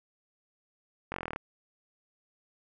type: slowing click train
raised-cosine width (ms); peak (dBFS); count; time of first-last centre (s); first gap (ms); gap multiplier
0.5; -19; 11; 1.12-1.361; 21; 1.03
effects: none